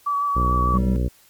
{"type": "tone with vibrato", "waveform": "sine", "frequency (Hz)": 1144, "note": "D6", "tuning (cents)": -46, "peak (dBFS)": -19, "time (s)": [0.06, 0.78], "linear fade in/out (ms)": 10, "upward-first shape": "sine", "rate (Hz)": 6.7, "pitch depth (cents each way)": 20}
{"type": "harmonic tone", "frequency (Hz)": 61.74, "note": "B1", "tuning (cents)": 0, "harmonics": [1, 2, 3, 4, 5, 6, 7, 8, 9], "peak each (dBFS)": [-20, -26, -30, -32, -34, -36, -37, -38, -39], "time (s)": [0.35, 1.09], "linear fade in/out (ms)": 20}
{"type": "tone", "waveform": "triangle", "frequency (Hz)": 192.8, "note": "G3", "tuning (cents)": -28, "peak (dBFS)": -19, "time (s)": [0.74, 0.96], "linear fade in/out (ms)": 0}
{"effects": ["white hiss -54 dBFS RMS until 1.29 s", "MP3 96 kbps"]}